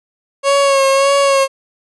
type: tone with vibrato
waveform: 30% pulse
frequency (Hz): 550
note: C#5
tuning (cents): -14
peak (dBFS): -7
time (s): 0.43-1.48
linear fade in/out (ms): 50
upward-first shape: sine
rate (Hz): 1.7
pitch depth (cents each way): 32
effects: resampled to 24000 Hz